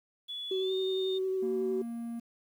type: tone with pitch glide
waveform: sine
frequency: 3421 to 3645 Hz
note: A7 to A#7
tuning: -49 to -40 cents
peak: -36 dBFS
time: 0.28-1.19 s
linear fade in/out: 20 ms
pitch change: +109 cents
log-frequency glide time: 0.6-0.74 s
type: tone with vibrato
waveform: sine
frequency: 378 Hz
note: F#4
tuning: 37 cents sharp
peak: -28 dBFS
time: 0.51-1.82 s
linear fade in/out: 5 ms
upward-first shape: sine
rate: 11 Hz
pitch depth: 13 cents each way
type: tone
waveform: triangle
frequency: 233.1 Hz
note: A#3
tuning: in tune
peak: -33 dBFS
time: 1.42-2.2 s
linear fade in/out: 10 ms
effects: tanh soft clip ceiling -21 dBFS + 10-bit